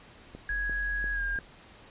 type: click train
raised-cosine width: 2 ms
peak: -29 dBFS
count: 4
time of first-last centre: 0.35-1.388 s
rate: 2.89 Hz
type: tone with pitch glide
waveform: sine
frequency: 1661.2 to 1613 Hz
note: G#6 to G6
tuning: 0 to +49 cents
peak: -29 dBFS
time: 0.49-1.39 s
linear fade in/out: 2 ms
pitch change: -51 cents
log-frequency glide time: 1.13-1.22 s
type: tone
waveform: sine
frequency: 44.61 Hz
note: F1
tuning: 38 cents sharp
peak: -34 dBFS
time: 0.5-1.36 s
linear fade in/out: 0 ms
effects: pink hiss -53 dBFS RMS until 1.9 s + resampled to 8000 Hz